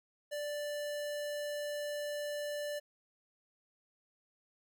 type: tone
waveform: square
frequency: 587.3 Hz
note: D5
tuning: in tune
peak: -37 dBFS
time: 0.31-2.8 s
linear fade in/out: 20 ms
effects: 12-bit